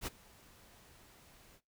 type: noise with ADSR envelope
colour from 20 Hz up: pink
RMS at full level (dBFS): -37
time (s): 0.01-1.61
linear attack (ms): 58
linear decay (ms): 21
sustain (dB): -24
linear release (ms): 62
effects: noise-tail reverb RT60 0.2 s tail -18 dB re dry